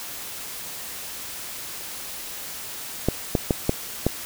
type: clicks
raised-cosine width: 2 ms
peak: -5 dBFS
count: 5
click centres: 3.086 / 3.352 / 3.508 / 3.694 / 4.066 s
effects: white hiss -35 dBFS RMS until 4.25 s